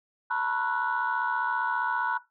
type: tone cluster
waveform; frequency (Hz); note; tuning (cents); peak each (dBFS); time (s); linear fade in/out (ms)
sine; 899 / 974 / 1084 / 1354 / 1477; A5 / B5 / C#6 / E6 / F#6; +37 / -24 / -39 / +46 / -3; -31 / -30 / -36 / -37 / -29; 0.3-2.18; 10
effects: noise-tail reverb RT60 0.2 s tail -17 dB re dry + tanh soft clip ceiling -17 dBFS